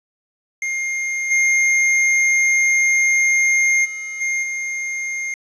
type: tone with level steps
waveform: square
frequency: 2122 Hz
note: C7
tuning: 24 cents sharp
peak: -21 / -14 / -27 / -19 / -23 dBFS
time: 0.62-5.34 s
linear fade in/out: 2 ms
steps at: 1.3 / 3.84 / 4.2 / 4.42 s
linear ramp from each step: 20 ms
effects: resampled to 22050 Hz + 8-bit